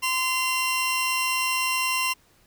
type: tone pair together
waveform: sawtooth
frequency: 1032.3 / 2756 Hz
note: C6 / F7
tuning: -24 / -24 cents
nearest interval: octave + perfect fourth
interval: 1700 cents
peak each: -22 dBFS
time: 0.02-2.14 s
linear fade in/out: 20 ms
effects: pink hiss -60 dBFS RMS until 2.46 s